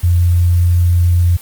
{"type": "tone", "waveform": "sine", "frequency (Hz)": 87.31, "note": "F2", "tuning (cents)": 0, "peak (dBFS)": -8, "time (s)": [0.03, 1.37], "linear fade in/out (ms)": 10, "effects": ["white hiss -36 dBFS RMS until 1.41 s", "Opus 32 kbps"]}